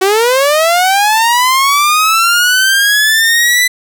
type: linear sweep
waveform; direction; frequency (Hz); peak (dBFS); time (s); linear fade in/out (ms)
sawtooth; up; 370 to 2003; -4; 0.01-3.68; 10
effects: none